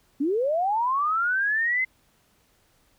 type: linear sweep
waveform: sine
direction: up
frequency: 261.6 to 2077 Hz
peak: -21 dBFS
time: 0.2-1.85 s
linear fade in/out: 10 ms
effects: pink hiss -64 dBFS RMS until 2.98 s